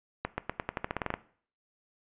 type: accelerating click train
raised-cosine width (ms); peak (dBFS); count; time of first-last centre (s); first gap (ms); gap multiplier
0.5; -15; 13; 0.25-1.14; 130; 0.89
effects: noise-tail reverb RT60 0.5 s tail -17 dB re dry + resampled to 8000 Hz